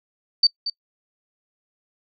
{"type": "tone with echo", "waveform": "sine", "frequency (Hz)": 4599, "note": "D8", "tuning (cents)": -37, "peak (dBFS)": -11, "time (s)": [0.43, 0.47], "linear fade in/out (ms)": 5, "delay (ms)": 230, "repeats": 1, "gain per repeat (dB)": -12, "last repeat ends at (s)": 0.7, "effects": ["noise-tail reverb RT60 0.1 s tail -23 dB re dry"]}